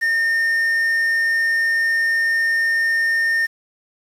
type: tone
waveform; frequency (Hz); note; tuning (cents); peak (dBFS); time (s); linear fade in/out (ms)
triangle; 1822; A#6; -40; -14; 0.01-3.47; 20
effects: resampled to 32000 Hz + 7-bit